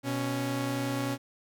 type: tone pair together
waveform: sawtooth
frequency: 123.48 / 277.2 Hz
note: B2 / C#4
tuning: 0 / 0 cents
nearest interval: octave + major second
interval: 1400 cents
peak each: -29 / -27 dBFS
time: 0.03-1.18 s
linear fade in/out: 50 ms
effects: none